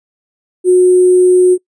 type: tone with sample-and-hold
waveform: sine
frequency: 364.2 Hz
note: F#4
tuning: 27 cents flat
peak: -4 dBFS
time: 0.64-1.58 s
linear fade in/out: 50 ms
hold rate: 8820 Hz
effects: noise-tail reverb RT60 0.1 s tail -23 dB re dry + resampled to 22050 Hz